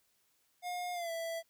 square tone with pitch glide, 714 to 662.3 Hz, F5 to E5, +38 to +8 cents, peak -37 dBFS, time 0.62-1.43 s, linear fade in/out 50 ms, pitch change -130 cents, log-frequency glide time 0.93-1.11 s, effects white hiss -74 dBFS RMS until 1.49 s

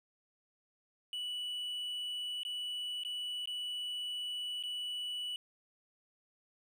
triangle tone with dropouts, 2955 Hz, F#7, 3 cents flat, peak -35 dBFS, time 1.13-5.36 s, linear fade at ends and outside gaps 1 ms, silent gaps 2.433-2.45 / 3.035-3.049 / 3.457-3.474 / 4.627-4.636 s, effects 12-bit

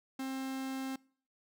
45% pulse tone, 265.3 Hz, C4, 24 cents sharp, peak -36 dBFS, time 0.19-0.96 s, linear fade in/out 5 ms, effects noise-tail reverb RT60 0.5 s tail -24 dB re dry

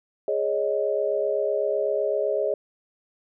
sine chord, Ab suspended fourth, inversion none, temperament equal, 415.3 / 554.4 / 622.3 Hz, Ab4 / Db5 / Eb5, 0 / 0 / 0 cents, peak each -26 dBFS, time 0.28-2.54 s, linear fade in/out 2 ms, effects none

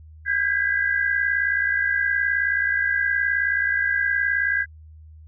sine tone cluster, 1575 / 1634 / 1990 Hz, G6 / G#6 / B6, +8 / -29 / +13 cents, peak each -25 / -21 / -27 dBFS, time 0.25-4.66 s, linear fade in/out 50 ms, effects added 78 Hz sine -42 dBFS peak until 5.27 s

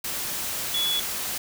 sine tone in noise, 3400 Hz, G#7, 40 cents sharp, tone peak -23 dBFS, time 0.74-1 s, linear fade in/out 5 ms, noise white, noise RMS -30 dBFS, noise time 0.04-1.38 s, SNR +4 dB, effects none

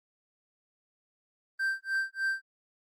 triangle tone with tremolo, 1568 Hz, G6, in tune, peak -24 dBFS, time 1.59-2.42 s, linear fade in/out 10 ms, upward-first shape sine, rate 3.3 Hz, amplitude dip 100%, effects Opus 32 kbps

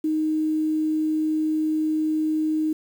sine tone with quantisation, 311.1 Hz, D#4, in tune, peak -20 dBFS, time 0.04-2.73 s, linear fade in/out 5 ms, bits 8, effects none

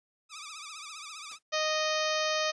10% pulse tone with vibrato, 1225 Hz, D#6, 27 cents flat, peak -33 dBFS, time 0.29-1.39 s, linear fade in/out 50 ms, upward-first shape triangle, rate 15 Hz, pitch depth 140 cents each way
white noise with exponential decay, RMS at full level -45 dBFS, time 1.31-1.43 s, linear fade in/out 5 ms, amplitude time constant 25 ms
harmonic tone, 620 Hz, D#5, 6 cents flat, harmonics 1 / 2 / 3 / 4 / 5 / 6 / 7 / 8 / 9 / 10, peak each -31 / -34 / -36 / -37 / -38 / -39 / -39 / -40 / -41 / -41 dBFS, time 1.52-2.52 s, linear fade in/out 20 ms
effects resampled to 22050 Hz

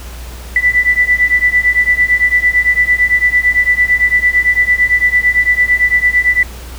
sine beating tone pair, 1975.5 / 1984.4 Hz, B6 / B6, 0 / +8 cents, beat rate 8.9 Hz, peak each -12 / -11 dBFS, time 0.56-6.43 s, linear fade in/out 2 ms, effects added 60 Hz sine -27 dBFS peak until 6.78 s + pink hiss -34 dBFS RMS until 6.78 s

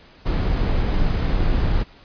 brown noise, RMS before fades -19 dBFS, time 0.25-1.84 s, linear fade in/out 20 ms, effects pink hiss -49 dBFS RMS until 2.04 s + resampled to 11025 Hz

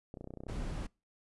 clicks, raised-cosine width 2 ms, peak -31 dBFS, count 12, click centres 0.141 / 0.172 / 0.21 / 0.243 / 0.274 / 0.306 / 0.338 / 0.373 / 0.405 / 0.436 / 0.467 / 0.498 s
brown noise, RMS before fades -38 dBFS, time 0.48-0.87 s, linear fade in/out 10 ms
effects noise-tail reverb RT60 0.3 s tail -26 dB re dry + resampled to 24000 Hz

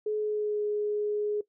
sine tone with pitch glide, 425.7 to 417.9 Hz, G#4 to G#4, +43 to +11 cents, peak -26 dBFS, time 0.06-1.41 s, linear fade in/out 5 ms, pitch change -32 cents, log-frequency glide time 0.17-0.63 s, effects noise-tail reverb RT60 0.1 s tail -18 dB re dry

